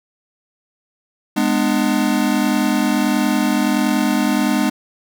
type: chord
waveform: square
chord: G# diminished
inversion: none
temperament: just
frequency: 207.7 / 249.2 / 299 Hz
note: G#3 / B3 / D4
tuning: 0 / +16 / +31 cents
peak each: -20 dBFS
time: 1.36-4.7 s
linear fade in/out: 10 ms
effects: none